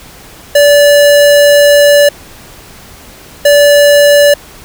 square tone bursts at uneven times, 579 Hz, D5, 25 cents flat, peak -3 dBFS, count 2, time 0.55-2.09 / 3.45-4.34 s, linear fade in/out 5 ms, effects pink hiss -34 dBFS RMS until 4.64 s

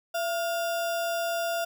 sine tone with sample-and-hold, 676 Hz, E5, 43 cents sharp, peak -26 dBFS, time 0.14-1.65 s, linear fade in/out 10 ms, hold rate 2100 Hz, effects none

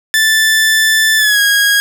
sawtooth tone with pitch glide, 1760 to 1642.1 Hz, A6 to G#6, 0 to -20 cents, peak -5 dBFS, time 0.14-1.8 s, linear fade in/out 0 ms, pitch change -120 cents, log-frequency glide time 1.17-1.4 s, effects none

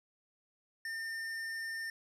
sine tone with hard clipping, 1808 Hz, A6, 47 cents sharp, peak -39 dBFS, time 0.85-1.9 s, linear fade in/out 2 ms, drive 11 dB, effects none

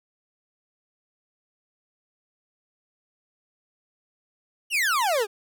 40% pulse exponential sweep, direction down, 3002 to 387.2 Hz, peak -20 dBFS, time 4.7-5.27 s, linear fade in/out 50 ms, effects none

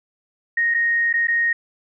sine tone with dropouts, 1864.7 Hz, A#6, in tune, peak -16 dBFS, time 0.57-1.53 s, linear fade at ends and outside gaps 5 ms, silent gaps 0.741-0.745 / 1.129-1.138 / 1.272-1.282 s, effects none

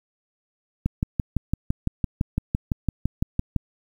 click train, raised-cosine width 5 ms, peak -9 dBFS, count 17, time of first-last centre 0.86-3.563 s, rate 5.92 Hz, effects 8-bit

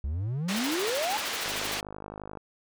triangle exponential sweep, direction up, 65.5 to 880 Hz, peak -26 dBFS, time 0.04-1.17 s, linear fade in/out 0 ms
white band-pass noise, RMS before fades -33 dBFS, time 0.48-1.81 s, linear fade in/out 10 ms, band 320 to 4500 Hz, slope 12 dB/octave
white noise bursts, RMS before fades -37 dBFS, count 16, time 0.56-1.748 s, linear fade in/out 5 ms, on 33 ms, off 44 ms
click train, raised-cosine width 1 ms, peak -25 dBFS, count 48, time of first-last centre 1.46-2.373 s, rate 51.5 Hz
effects none

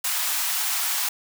white high-pass noise, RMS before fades -25 dBFS, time 0.04-1.09 s, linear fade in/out 5 ms, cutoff 710 Hz, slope 48 dB/octave, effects none

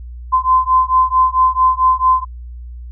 sine beating tone pair, 1028 / 1032.5 Hz, C6 / C6, -31 / -23 cents, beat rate 4.5 Hz, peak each -13 dBFS, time 0.32-2.25 s, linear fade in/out 20 ms, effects added 60 Hz sine -28 dBFS peak until 2.91 s

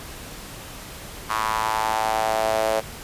sawtooth tone with high-pass filter sweep, 110 Hz, A2, in tune, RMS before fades -23 dBFS, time 1.29-2.81 s, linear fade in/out 20 ms, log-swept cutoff 1100 to 580 Hz, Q 4.6, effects pink hiss -38 dBFS RMS until 3.03 s + resampled to 32000 Hz

